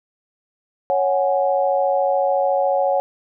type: chord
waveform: sine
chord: C# suspended fourth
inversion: none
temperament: equal with one note detuned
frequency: 554.4 / 740 / 834 Hz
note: C#5 / F#5 / G#5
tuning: 0 / 0 / +7 cents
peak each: -18 / -20 / -24 dBFS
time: 0.9-3 s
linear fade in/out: 0 ms
effects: none